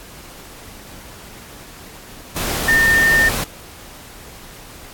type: tone in noise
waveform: sine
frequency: 1812 Hz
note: A#6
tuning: 50 cents flat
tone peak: -11 dBFS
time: 2.68-3.29 s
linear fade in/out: 5 ms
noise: pink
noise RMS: -22 dBFS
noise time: 2.36-3.44 s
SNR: +8 dB
effects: pink hiss -39 dBFS RMS until 4.93 s + AAC 64 kbps